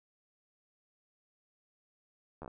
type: slowing click train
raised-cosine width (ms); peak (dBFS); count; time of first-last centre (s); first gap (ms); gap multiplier
1; -30; 5; 2.42-2.478; 12; 1.13
effects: none